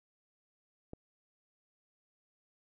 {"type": "click", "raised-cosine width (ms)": 2, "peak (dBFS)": -30, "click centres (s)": 0.934, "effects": []}